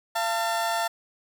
30% pulse tone pair together, 684 / 895.8 Hz, F5 / A5, -36 / +31 cents, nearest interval perfect fourth, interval 467 cents, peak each -24 / -25 dBFS, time 0.15-0.88 s, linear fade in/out 10 ms, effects none

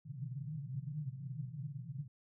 white band-pass noise, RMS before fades -43 dBFS, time 0.05-2.08 s, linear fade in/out 10 ms, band 120 to 160 Hz, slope 96 dB/octave, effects none

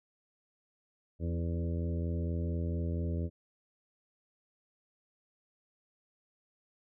harmonic tone with a mistuned harmonic, 84.3 Hz, E2, 39 cents sharp, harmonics 1 / 2 / 3 / 4 / 5 / 6 / 7, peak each -32 / -38 / -42 / -44 / -46 / -48 / -49 dBFS, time 1.19-3.3 s, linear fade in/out 50 ms, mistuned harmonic 4, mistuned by -18 cents, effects none

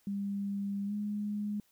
sine tone with pitch glide, 199.9 to 207.5 Hz, G3 to G#3, +34 to -1 cents, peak -32 dBFS, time 0.07-1.6 s, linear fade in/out 2 ms, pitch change +65 cents, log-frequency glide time 0.86-0.93 s, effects white hiss -70 dBFS RMS until 1.71 s

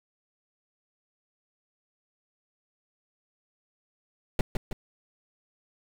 brown noise with echo, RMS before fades -22 dBFS, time 4.39-4.41 s, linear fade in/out 2 ms, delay 160 ms, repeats 2, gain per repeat -5 dB, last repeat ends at 4.73 s, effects none

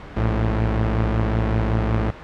sawtooth tone pair together, 57.41 / 109.5 Hz, A#1 / A2, -26 / -8 cents, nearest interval major seventh, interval 1118 cents, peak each -17 dBFS, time 0.16-2.11 s, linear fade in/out 10 ms, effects pink hiss -37 dBFS RMS until 2.23 s + low-pass 2000 Hz 12 dB/octave

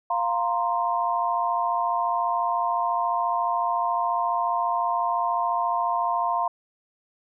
sine chord, F suspended fourth, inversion none, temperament equal, 698.5 / 932.3 / 1046.5 Hz, F5 / Bb5 / C6, 0 / 0 / 0 cents, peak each -26 dBFS, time 0.1-6.48 s, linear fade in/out 5 ms, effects none

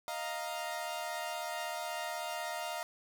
sawtooth chord, Eb suspended second, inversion none, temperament equal, 622.3 / 698.5 / 932.3 Hz, Eb5 / F5 / Bb5, 0 / 0 / 0 cents, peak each -38 / -36 / -38 dBFS, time 0.08-2.83 s, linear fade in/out 0 ms, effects none

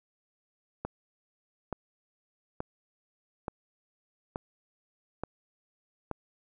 click train, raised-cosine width 1 ms, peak -19 dBFS, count 7, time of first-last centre 0.85-6.113 s, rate 1.14 Hz, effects none

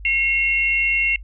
sine tone pair together, 2155 / 2741 Hz, C#7 / F7, -49 / -33 cents, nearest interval major third, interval 416 cents, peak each -19 dBFS, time 0.05-1.16 s, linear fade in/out 2 ms, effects noise-tail reverb RT60 0.1 s tail -25 dB re dry + added 50 Hz sine -34 dBFS peak until 1.23 s

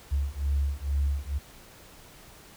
sine beating tone pair, 69.3 / 71.5 Hz, C#2 / D2, 0 / -46 cents, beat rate 2.2 Hz, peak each -27 dBFS, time 0.11-1.39 s, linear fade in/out 20 ms, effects tanh soft clip ceiling -18 dBFS + pink hiss -51 dBFS RMS until 2.56 s

